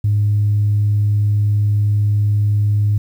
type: tone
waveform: sine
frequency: 103.83 Hz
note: G#2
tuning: in tune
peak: -11 dBFS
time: 0.04-2.98 s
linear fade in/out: 5 ms
effects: tanh soft clip ceiling -8 dBFS + 8-bit